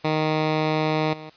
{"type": "tone with level steps", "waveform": "10% pulse", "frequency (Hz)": 155.5, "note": "D#3", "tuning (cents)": -1, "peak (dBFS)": [-12, -28], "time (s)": [0.04, 1.3], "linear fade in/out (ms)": 10, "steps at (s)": 1.13, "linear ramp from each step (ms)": 5, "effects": ["white hiss -53 dBFS RMS until 1.36 s", "resampled to 11025 Hz"]}